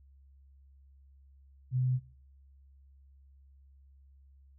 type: tone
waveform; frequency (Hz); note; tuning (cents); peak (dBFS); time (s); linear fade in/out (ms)
sine; 127.4; C3; -46; -26; 1.71-2; 50
effects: noise-tail reverb RT60 0.5 s tail -21 dB re dry + added 68 Hz sine -56 dBFS peak until 4.58 s